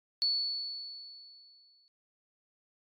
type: tone with exponential decay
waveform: sine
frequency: 4435 Hz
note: C#8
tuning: in tune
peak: -25 dBFS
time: 0.22-1.88 s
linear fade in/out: 0 ms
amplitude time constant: 360 ms
effects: AAC 64 kbps